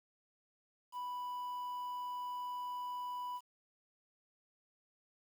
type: tone with quantisation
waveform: triangle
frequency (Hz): 987.8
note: B5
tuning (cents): 0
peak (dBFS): -37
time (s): 0.92-3.41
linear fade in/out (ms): 50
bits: 10
effects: none